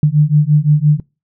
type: beating tone pair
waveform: sine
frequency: 146.83 / 152.63 Hz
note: D3 / D#3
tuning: 0 / -33 cents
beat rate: 5.8 Hz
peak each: -11 dBFS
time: 0.03-1 s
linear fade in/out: 2 ms
effects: noise-tail reverb RT60 0.3 s tail -26 dB re dry